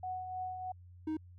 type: tone with tremolo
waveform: sine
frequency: 740 Hz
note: F#5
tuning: in tune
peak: -35 dBFS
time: 0.03-0.72 s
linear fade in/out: 5 ms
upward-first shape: triangle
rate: 3.2 Hz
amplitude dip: 50%
type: tone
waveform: triangle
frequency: 312.6 Hz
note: D#4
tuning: 8 cents sharp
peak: -31 dBFS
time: 1.07-1.17 s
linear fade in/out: 5 ms
effects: added 89 Hz sine -52 dBFS peak until 1.38 s